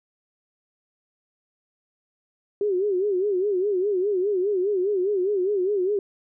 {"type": "tone with vibrato", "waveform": "sine", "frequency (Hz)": 388.4, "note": "G4", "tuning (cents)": -16, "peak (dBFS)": -20, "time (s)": [2.61, 5.99], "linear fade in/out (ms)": 2, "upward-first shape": "sine", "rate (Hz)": 4.9, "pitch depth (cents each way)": 140, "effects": []}